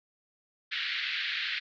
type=band-pass noise; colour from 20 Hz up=pink; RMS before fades=-33 dBFS; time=0.71-1.6 s; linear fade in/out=20 ms; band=1600 to 4200 Hz; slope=48 dB/octave; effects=none